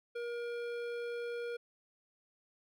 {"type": "tone with hard clipping", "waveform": "triangle", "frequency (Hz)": 475, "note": "A#4", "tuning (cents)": 33, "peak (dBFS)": -39, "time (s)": [0.15, 1.57], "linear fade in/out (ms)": 10, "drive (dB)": 17, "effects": []}